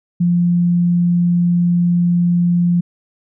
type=tone; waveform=sine; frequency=174.3 Hz; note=F3; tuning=3 cents flat; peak=-11 dBFS; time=0.2-2.81 s; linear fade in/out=10 ms; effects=none